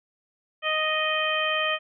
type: harmonic tone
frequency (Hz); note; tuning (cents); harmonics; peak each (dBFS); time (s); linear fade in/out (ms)
622.3; D#5; 0; 1 / 2 / 3 / 4 / 5; -29 / -29 / -29 / -29 / -29; 0.62-1.79; 50
effects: none